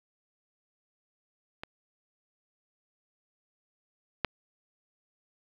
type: clicks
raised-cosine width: 0.3 ms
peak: -21 / -9 dBFS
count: 2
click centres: 1.635 / 4.247 s
effects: low-pass 4000 Hz 12 dB/octave + 8-bit